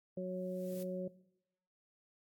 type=harmonic tone; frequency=183.8 Hz; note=F#3; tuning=11 cents flat; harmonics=1 / 2 / 3; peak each=-40 / -44 / -41 dBFS; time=0.17-1.08 s; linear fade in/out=5 ms
type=noise with exponential growth; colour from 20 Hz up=blue; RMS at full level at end=-50 dBFS; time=0.18-0.83 s; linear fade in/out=2 ms; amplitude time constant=140 ms
effects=noise-tail reverb RT60 0.8 s tail -18 dB re dry + AAC 64 kbps